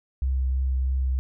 sine tone with vibrato, 65.3 Hz, C2, 3 cents flat, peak -21 dBFS, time 0.22-1.19 s, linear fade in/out 0 ms, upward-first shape triangle, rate 3.1 Hz, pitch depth 17 cents each way, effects none

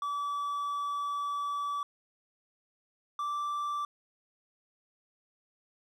triangle tone pair in turn, 1151 / 1169.8 Hz, D6 / D6, -35 / -7 cents, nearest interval unison, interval 28 cents, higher second, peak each -29 / -29 dBFS, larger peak neither, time 0.02-1.83 / 3.19-3.85 s, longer first, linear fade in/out 2 ms, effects none

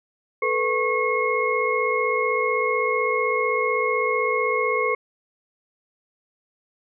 sine tone cluster, 438.6 / 494.4 / 1096 / 2162 Hz, A4 / B4 / C#6 / C#7, -6 / +2 / -20 / -44 cents, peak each -25 dBFS, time 0.42-4.95 s, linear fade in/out 5 ms, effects none

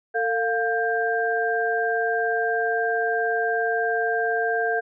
sine tone cluster, 450.3 / 703 / 1586 Hz, A4 / F5 / G6, +40 / +11 / +20 cents, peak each -25 dBFS, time 0.14-4.81 s, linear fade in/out 20 ms, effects none

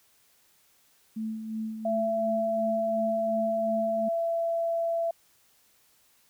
sine tone with tremolo, 220 Hz, A3, in tune, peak -29 dBFS, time 1.16-4.09 s, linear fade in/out 10 ms, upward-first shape sine, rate 2.8 Hz, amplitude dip 50%
sine tone, 670 Hz, E5, 28 cents sharp, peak -25 dBFS, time 1.85-5.11 s, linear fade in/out 5 ms
effects white hiss -64 dBFS RMS until 6.29 s

